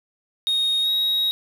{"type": "tone with pitch glide", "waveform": "sine", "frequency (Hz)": [3729, 3794], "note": ["A#7", "A#7"], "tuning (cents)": [0, 30], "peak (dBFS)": -16, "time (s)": [0.47, 1.31], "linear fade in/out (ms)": 0, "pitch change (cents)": 30, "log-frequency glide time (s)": [0.81, 0.9], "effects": ["tanh soft clip ceiling -17 dBFS", "7-bit"]}